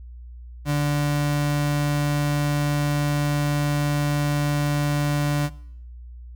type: tone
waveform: 35% pulse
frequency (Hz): 146.1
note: D3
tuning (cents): -9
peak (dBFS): -18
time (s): 0.65-5.5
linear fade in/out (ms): 50
effects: noise-tail reverb RT60 0.7 s tail -21 dB re dry + added 60 Hz sine -37 dBFS peak until 6.35 s